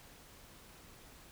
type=silence; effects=pink hiss -57 dBFS RMS until 1.31 s